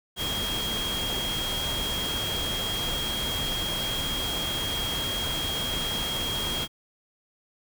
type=tone in noise; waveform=sine; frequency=3255 Hz; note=G#7; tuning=36 cents flat; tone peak=-29 dBFS; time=0.16-6.68 s; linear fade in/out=50 ms; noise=pink; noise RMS=-32 dBFS; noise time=0.16-6.68 s; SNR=0 dB; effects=none